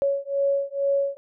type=beating tone pair; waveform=sine; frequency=556 / 558.2 Hz; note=C#5 / C#5; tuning=+5 / +12 cents; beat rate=2.2 Hz; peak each=-24 dBFS; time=0.02-1.17 s; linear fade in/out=0 ms; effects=none